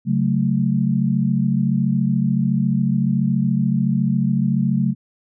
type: chord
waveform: sine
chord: F# minor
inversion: second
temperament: equal with one note detuned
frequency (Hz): 138.59 / 185.96 / 220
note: C#3 / F#3 / A3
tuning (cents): 0 / +9 / 0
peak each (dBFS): -20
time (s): 0.05-4.95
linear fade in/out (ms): 50
effects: none